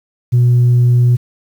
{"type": "tone", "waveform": "sine", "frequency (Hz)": 122.1, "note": "B2", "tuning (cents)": -19, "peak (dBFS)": -5, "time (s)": [0.32, 1.17], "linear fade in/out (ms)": 20, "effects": ["tanh soft clip ceiling -5 dBFS", "7-bit"]}